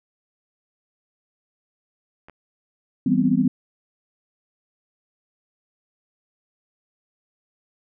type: clicks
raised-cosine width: 0.5 ms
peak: -30 / -29 dBFS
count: 2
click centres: 2.285 / 2.297 s
type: chord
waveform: sine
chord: C major seventh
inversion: first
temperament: equal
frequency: 164.81 / 196 / 246.9 / 261.6 Hz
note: E3 / G3 / B3 / C4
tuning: 0 / 0 / 0 / 0 cents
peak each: -25 / -22 / -20 / -21 dBFS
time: 3.06-3.48 s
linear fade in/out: 5 ms
effects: none